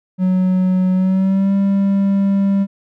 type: tone with pitch glide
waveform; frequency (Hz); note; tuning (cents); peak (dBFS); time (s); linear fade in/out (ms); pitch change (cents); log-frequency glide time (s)
triangle; 185 to 197.14; F#3 to G3; 0 to +10; -10; 0.18-2.67; 50; +110; 0.93-1.54
effects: none